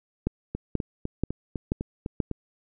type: two click trains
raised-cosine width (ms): 3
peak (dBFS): -11 / -17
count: 5 / 8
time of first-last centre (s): 0.27-2.202 / 0.55-2.313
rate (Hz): 2.07 / 3.97
effects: none